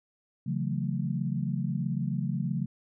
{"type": "chord", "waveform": "sine", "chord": "F# minor seventh", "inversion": "second", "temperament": "just", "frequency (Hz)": [138.75, 166.5, 185, 222], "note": ["C#3", "E3", "F#3", "A3"], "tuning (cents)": [2, 18, 0, 16], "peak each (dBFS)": [-31, -34, -33, -35], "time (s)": [0.46, 2.66], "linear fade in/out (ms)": 10, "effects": []}